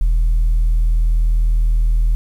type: tone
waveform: sine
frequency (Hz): 40.2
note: E1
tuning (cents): -43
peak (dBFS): -9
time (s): 0.01-2.15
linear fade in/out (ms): 0
effects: tanh soft clip ceiling -10 dBFS + 8-bit